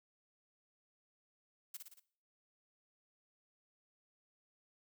blue noise with echo, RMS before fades -45 dBFS, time 1.74-1.77 s, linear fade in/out 5 ms, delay 57 ms, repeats 4, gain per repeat -4 dB, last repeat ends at 1.998 s, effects noise-tail reverb RT60 0.5 s tail -18 dB re dry

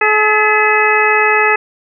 harmonic tone with a mistuned harmonic, 427.2 Hz, G#4, 49 cents sharp, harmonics 1 / 2 / 3 / 4 / 5 / 6, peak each -16 / -16 / -16 / -16 / -16 / -16 dBFS, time 0.01-1.56 s, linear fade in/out 5 ms, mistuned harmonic 5, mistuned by -90 cents, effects none

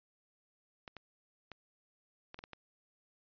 clicks, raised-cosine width 0.3 ms, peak -30 dBFS, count 7, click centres 0.878 / 0.967 / 1.517 / 2.344 / 2.39 / 2.439 / 2.533 s, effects resampled to 11025 Hz

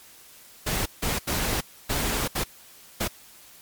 pink noise bursts at uneven times, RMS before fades -26 dBFS, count 6, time 0.66-0.86 / 1.02-1.19 / 1.27-1.61 / 1.89-2.28 / 2.35-2.44 / 3-3.08 s, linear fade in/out 10 ms, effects white hiss -50 dBFS RMS until 3.61 s + MP3 96 kbps

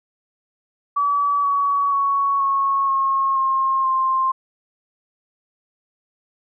sine tone with pitch steps, 1145 / 1129.2 / 1113.7 / 1098.4 / 1083.2 / 1068.3 / 1053.6 Hz, D6 / C#6 / C#6 / C#6 / C#6 / C6 / C6, -44 / +32 / +8 / -16 / -40 / +36 / +12 cents, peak -16 dBFS, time 0.96-4.32 s, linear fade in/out 10 ms, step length 480 ms, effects none

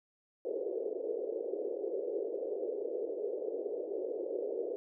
pink band-pass noise, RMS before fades -37 dBFS, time 0.45-4.76 s, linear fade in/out 0 ms, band 380 to 520 Hz, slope 48 dB/octave, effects none

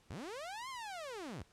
sawtooth linear two-way sweep, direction up then down, 59 to 1086 to 59 Hz, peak -39 dBFS, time 0.1-1.43 s, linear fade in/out 5 ms, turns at 0.69 s, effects pink hiss -68 dBFS RMS until 1.52 s + low-pass 9000 Hz 12 dB/octave

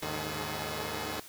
5% pulse tone cluster, 76.7 / 104.8 / 141.4 / 153 / 426.7 Hz, D#2 / G#2 / C#3 / D#3 / G#4, -24 / +16 / +35 / -29 / +47 cents, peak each -29 / -29 / -35 / -28 / -28 dBFS, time 0.02-1.2 s, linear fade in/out 5 ms, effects white hiss -50 dBFS RMS until 1.28 s

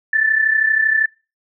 sine tone pair together, 1754 / 1786.7 Hz, A6 / A6, -6 / +26 cents, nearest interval unison, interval 32 cents, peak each -14 / -19 dBFS, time 0.13-1.06 s, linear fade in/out 5 ms, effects noise-tail reverb RT60 0.3 s tail -25 dB re dry

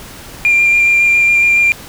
sine tone with vibrato, 2389 Hz, D7, 29 cents sharp, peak -6 dBFS, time 0.45-1.72 s, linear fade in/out 0 ms, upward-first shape square, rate 7.2 Hz, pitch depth 9 cents each way, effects tanh soft clip ceiling -4 dBFS + pink hiss -33 dBFS RMS until 1.88 s

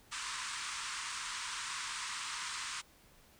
pink band-pass noise, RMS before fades -41 dBFS, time 0.11-2.82 s, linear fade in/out 20 ms, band 940 to 9300 Hz, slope 96 dB/octave, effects pink hiss -63 dBFS RMS until 3.39 s

